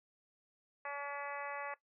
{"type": "harmonic tone", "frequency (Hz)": 284.6, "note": "C#4", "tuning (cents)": 46, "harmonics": [2, 3, 4, 5, 6, 7, 8, 9], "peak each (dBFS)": [-46, -46, -45, -51, -46, -48, -55, -55], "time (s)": [0.85, 1.74], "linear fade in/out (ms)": 2, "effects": ["noise-tail reverb RT60 0.1 s tail -17 dB re dry"]}